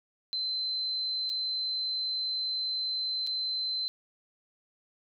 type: tone with dropouts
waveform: sine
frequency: 4075 Hz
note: C8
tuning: 47 cents flat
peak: -29 dBFS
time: 0.33-3.88 s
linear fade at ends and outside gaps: 0 ms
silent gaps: 1.294-1.3 / 3.266-3.272 s
effects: none